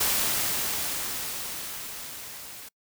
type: noise with level ramp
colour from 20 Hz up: white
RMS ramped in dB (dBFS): -24 to -43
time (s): 0-2.69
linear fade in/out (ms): 10
effects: noise-tail reverb RT60 0.1 s tail -26 dB re dry